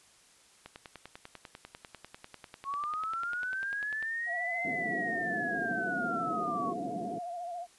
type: click train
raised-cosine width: 0.3 ms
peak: -28 dBFS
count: 35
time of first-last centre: 0.66-4.026 s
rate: 10.1 Hz
type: linear two-way sweep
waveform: sine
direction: up then down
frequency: 1087 to 2075 to 1087 Hz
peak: -32 dBFS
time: 2.64-6.74 s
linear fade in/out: 50 ms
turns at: 4.64 s
type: tone with vibrato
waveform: sine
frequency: 698.5 Hz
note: F5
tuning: in tune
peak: -36 dBFS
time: 4.26-7.67 s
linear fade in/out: 50 ms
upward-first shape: sine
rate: 14 Hz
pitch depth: 54 cents each way
type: band-pass noise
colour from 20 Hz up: pink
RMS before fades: -39 dBFS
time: 4.64-7.19 s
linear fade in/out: 10 ms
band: 190 to 410 Hz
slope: 24 dB/octave
effects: white hiss -61 dBFS RMS until 7.78 s + resampled to 24000 Hz